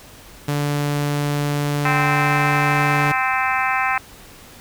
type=tone; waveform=sawtooth; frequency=145.4 Hz; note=D3; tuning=17 cents flat; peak=-15 dBFS; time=0.48-3.12 s; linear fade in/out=5 ms
type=harmonic tone; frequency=260 Hz; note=C4; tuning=11 cents flat; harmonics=3 / 4 / 5 / 6 / 7 / 8 / 9 / 10; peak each=-23 / -24 / -25 / -26 / -26 / -27 / -28 / -28 dBFS; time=1.85-3.98 s; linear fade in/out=2 ms
effects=pink hiss -43 dBFS RMS until 4.6 s